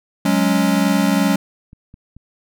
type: chord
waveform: square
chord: F# suspended second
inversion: none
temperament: equal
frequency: 185 / 207.7 / 277.2 Hz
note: F#3 / G#3 / C#4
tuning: 0 / 0 / 0 cents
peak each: -19 dBFS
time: 0.25-1.36 s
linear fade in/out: 5 ms
type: clicks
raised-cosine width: 5 ms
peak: -28 dBFS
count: 3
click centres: 1.731 / 1.941 / 2.166 s
effects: none